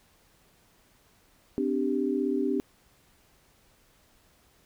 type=chord; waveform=sine; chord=C suspended second; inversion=none; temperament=equal with one note detuned; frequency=257.4 / 293.7 / 392 Hz; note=C4 / D4 / G4; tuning=-28 / 0 / 0 cents; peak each=-29 dBFS; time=1.58-2.6 s; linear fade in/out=0 ms; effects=pink hiss -63 dBFS RMS until 4.65 s